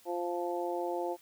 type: harmonic tone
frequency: 174.61 Hz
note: F3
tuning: in tune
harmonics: 2 / 3 / 4 / 5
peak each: -35 / -37 / -38 / -39 dBFS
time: 0.05-1.17 s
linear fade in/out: 50 ms
effects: white hiss -61 dBFS RMS until 1.21 s + high-pass 80 Hz 12 dB/octave